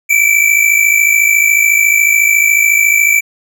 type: tone pair together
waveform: square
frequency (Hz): 2295 / 2349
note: D7 / D7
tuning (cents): -40 / 0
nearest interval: unison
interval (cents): 40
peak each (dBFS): -11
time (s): 0.09-3.21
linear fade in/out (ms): 20
effects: none